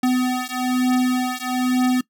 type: beating tone pair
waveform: square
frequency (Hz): 251.9 / 253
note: B3 / B3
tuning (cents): +34 / +42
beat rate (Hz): 1.1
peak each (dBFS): -22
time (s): 0.03-2.01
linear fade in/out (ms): 5
effects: noise-tail reverb RT60 0.1 s tail -21 dB re dry